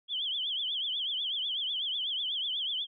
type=tone with vibrato; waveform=sine; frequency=3226 Hz; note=G7; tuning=49 cents sharp; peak=-30 dBFS; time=0.08-2.87 s; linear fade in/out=50 ms; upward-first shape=triangle; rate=8.1 Hz; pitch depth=170 cents each way; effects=none